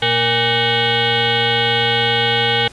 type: tone with frequency modulation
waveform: sine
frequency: 1864.7 Hz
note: A#6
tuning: in tune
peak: -13 dBFS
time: 0.02-2.68 s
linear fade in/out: 5 ms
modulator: 349 Hz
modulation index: 4.9
effects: pink hiss -42 dBFS RMS until 2.72 s + resampled to 22050 Hz